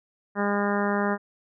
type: harmonic tone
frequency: 203.1 Hz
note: G#3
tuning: 38 cents flat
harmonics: 1 / 2 / 3 / 4 / 5 / 6 / 7 / 8 / 9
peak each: -26 / -29 / -31 / -32 / -33 / -34 / -34 / -35 / -36 dBFS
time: 0.35-1.18 s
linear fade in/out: 50 ms
effects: none